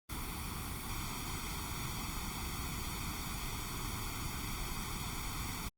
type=noise with comb filter; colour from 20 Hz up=pink; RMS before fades=-40 dBFS; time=0.09-5.69 s; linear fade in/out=10 ms; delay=0.88 ms; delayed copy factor=+0.9; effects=Opus 32 kbps